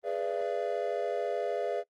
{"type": "chord", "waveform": "triangle", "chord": "G# diminished seventh", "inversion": "none", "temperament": "equal with one note detuned", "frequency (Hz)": [415.3, 493.9, 587.3, 680.9], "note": ["G#4", "B4", "D5", "F5"], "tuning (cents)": [0, 0, 0, -44], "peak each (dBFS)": -33, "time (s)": [0.03, 1.84], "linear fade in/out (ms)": 50, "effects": ["noise-tail reverb RT60 0.1 s tail -23 dB re dry", "Opus 24 kbps"]}